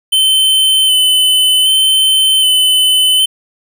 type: tone with vibrato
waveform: square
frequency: 3052 Hz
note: G7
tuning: 47 cents flat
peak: -8 dBFS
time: 0.12-3.26 s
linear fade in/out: 10 ms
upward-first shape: square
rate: 0.65 Hz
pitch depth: 14 cents each way
effects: 8-bit